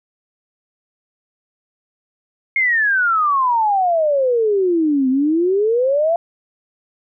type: exponential two-way sweep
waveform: sine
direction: down then up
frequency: 2165 to 254.5 to 692 Hz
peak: -13 dBFS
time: 2.56-6.16 s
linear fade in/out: 2 ms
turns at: 5.09 s
effects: none